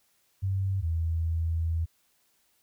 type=tone pair in turn; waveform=sine; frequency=96.3 / 82.09 Hz; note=G2 / E2; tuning=-30 / -7 cents; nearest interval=minor third; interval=277 cents; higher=first; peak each=-25 dBFS; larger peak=neither; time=0.42-0.82 / 0.82-1.86 s; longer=second; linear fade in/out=20 ms; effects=white hiss -69 dBFS RMS until 2.62 s